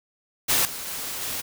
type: noise with level steps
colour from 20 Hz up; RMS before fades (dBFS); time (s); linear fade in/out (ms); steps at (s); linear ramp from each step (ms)
white; -21 / -34 / -32 / -30; 0.48-1.42; 20; 0.65 / 0.87 / 1.21; 2
effects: none